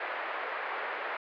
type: band-pass noise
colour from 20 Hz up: white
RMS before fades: -36 dBFS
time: 0-1.17 s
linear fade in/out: 5 ms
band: 440 to 2000 Hz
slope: 24 dB/octave
effects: resampled to 11025 Hz